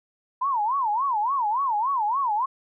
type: tone with vibrato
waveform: sine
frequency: 965 Hz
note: B5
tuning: 40 cents flat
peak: -21 dBFS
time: 0.41-2.46 s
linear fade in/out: 10 ms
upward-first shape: sine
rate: 3.5 Hz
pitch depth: 270 cents each way
effects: none